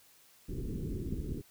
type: low-pass noise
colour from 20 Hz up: pink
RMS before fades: -37 dBFS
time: 0.48-1.42 s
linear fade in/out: 20 ms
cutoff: 400 Hz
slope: 48 dB/octave
effects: white hiss -62 dBFS RMS until 1.5 s